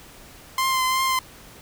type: tone with vibrato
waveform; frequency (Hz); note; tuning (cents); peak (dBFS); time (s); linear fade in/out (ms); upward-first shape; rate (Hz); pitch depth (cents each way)
sawtooth; 1043; C6; -6; -16; 0.58-1.19; 2; triangle; 2.8; 26
effects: pink hiss -46 dBFS RMS until 1.61 s